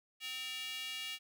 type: tone with high-pass filter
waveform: square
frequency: 257.3 Hz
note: C4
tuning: 29 cents flat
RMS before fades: -42 dBFS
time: 0.2-1.19 s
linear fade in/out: 50 ms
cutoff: 2700 Hz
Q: 3.7
effects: none